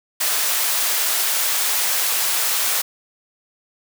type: high-pass noise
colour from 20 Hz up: white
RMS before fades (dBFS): -20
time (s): 0.2-2.82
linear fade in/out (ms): 10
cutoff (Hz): 610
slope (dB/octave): 12
effects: none